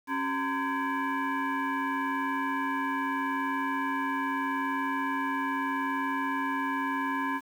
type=tone with frequency modulation; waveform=sine; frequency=374.4 Hz; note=F#4; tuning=20 cents sharp; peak=-27 dBFS; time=0.07-7.41 s; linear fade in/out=50 ms; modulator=648 Hz; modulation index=2.2; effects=9-bit